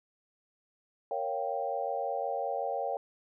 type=chord; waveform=sine; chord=G half-diminished seventh; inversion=first; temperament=equal; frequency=466.2 / 554.4 / 698.5 / 784 Hz; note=Bb4 / Db5 / F5 / G5; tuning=0 / 0 / 0 / 0 cents; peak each=-38 / -35 / -36 / -35 dBFS; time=1.11-2.97 s; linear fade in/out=2 ms; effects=none